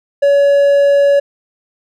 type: tone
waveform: triangle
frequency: 565 Hz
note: C#5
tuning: 33 cents sharp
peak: -5 dBFS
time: 0.22-1.2 s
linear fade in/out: 10 ms
effects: none